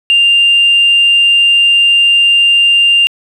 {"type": "tone", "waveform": "sine", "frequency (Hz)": 2794, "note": "F7", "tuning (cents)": 0, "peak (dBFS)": -4, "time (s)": [0.1, 3.07], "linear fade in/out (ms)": 0, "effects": ["tanh soft clip ceiling -1 dBFS", "7-bit"]}